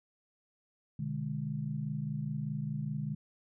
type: chord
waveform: sine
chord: G# diminished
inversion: first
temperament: just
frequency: 124.59 / 149.51 / 207.7 Hz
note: B2 / D3 / G#3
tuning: +16 / +31 / 0 cents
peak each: -40 / -35 / -39 dBFS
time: 0.99-3.15 s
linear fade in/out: 5 ms
effects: none